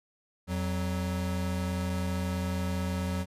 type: tone pair together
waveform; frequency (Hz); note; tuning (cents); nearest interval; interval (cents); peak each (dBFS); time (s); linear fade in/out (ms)
square; 86.87 / 185.3; F2 / F#3; -9 / +3; octave + minor second; 1312; -32 / -33; 0.47-3.26; 50
effects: resampled to 32000 Hz